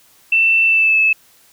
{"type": "tone with pitch glide", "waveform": "sine", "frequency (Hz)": [2674, 2607], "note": ["E7", "E7"], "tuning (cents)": [24, -20], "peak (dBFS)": -10, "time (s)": [0.32, 1.13], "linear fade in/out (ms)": 5, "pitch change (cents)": -44, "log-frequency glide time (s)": [0.65, 0.99], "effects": ["white hiss -51 dBFS RMS until 1.52 s"]}